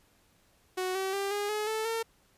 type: tone with pitch steps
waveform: sawtooth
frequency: 370 / 382.8 / 396.1 / 409.8 / 424 / 438.7 / 453.9 Hz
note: F#4 / G4 / G4 / G#4 / G#4 / A4 / A#4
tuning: 0 / -41 / +18 / -23 / +36 / -5 / -46 cents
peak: -26 dBFS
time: 0.77-2.03 s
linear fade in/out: 10 ms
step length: 180 ms
effects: pink hiss -66 dBFS RMS until 2.37 s + resampled to 32000 Hz